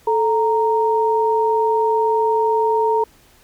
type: tone pair together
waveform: sine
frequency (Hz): 438.4 / 929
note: A4 / A#5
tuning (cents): -6 / -6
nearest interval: octave + minor second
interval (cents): 1300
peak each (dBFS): -17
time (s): 0.07-3.04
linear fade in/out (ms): 5
effects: pink hiss -52 dBFS RMS until 3.43 s